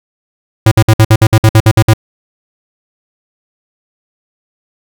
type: tone bursts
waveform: square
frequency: 110 Hz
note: A2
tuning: in tune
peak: -3 dBFS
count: 12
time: 0.66-1.936 s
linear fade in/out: 5 ms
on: 55 ms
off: 56 ms
effects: none